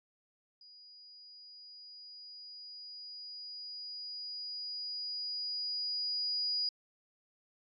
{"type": "tone with level ramp", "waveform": "sine", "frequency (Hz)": 4900, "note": "D#8", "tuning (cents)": -27, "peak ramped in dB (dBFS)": [-54, -30], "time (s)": [0.61, 6.69], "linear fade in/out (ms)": 2, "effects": ["AAC 48 kbps"]}